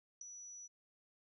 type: tone with ADSR envelope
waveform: sine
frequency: 5900 Hz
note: F#8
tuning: 6 cents flat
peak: -40 dBFS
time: 0.21-0.68 s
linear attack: 5 ms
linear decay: 3 ms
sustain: -9 dB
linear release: 25 ms
effects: none